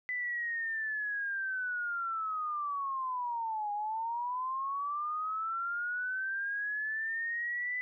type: linear two-way sweep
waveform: sine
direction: down then up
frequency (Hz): 2004 to 818 to 2004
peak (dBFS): -32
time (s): 0.09-7.81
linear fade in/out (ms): 0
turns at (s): 3.72
effects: none